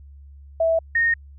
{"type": "tone pair in turn", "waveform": "sine", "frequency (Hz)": [655, 1847.8], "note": ["E5", "A#6"], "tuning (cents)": [-11, -16], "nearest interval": "octave + tritone", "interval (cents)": 1795, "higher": "second", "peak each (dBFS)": -16, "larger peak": "neither", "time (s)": [[0.6, 0.79], [0.95, 1.14]], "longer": "neither", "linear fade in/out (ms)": 5, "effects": ["added 70 Hz sine -41 dBFS peak until 1.38 s"]}